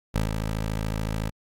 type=tone with ADSR envelope; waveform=15% pulse; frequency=53.8 Hz; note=A1; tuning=38 cents flat; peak=-15 dBFS; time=0.14-1.31 s; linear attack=15 ms; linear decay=140 ms; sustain=-5 dB; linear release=33 ms; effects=AAC 64 kbps